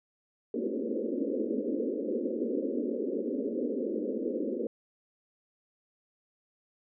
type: band-pass noise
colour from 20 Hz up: pink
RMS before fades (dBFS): -32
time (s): 0.54-4.67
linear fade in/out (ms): 2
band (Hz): 220 to 540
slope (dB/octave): 96
effects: none